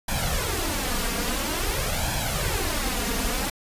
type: noise with flanger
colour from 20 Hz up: pink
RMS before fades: -26 dBFS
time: 0.08-3.5 s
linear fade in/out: 5 ms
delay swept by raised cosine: 1.2 to 4.3 ms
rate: 0.49 Hz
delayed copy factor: +0.7
effects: resampled to 32000 Hz